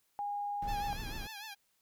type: tone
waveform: sine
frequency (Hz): 817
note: G#5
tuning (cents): -29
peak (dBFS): -34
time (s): 0.19-0.93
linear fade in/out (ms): 0
type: noise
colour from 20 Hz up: brown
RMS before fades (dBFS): -41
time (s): 0.62-1.27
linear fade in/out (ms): 2
type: tone with vibrato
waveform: 10% pulse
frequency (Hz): 843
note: G#5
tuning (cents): +26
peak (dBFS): -35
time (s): 0.67-1.55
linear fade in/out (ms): 20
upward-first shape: triangle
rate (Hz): 6.7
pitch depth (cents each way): 110
effects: white hiss -75 dBFS RMS until 1.81 s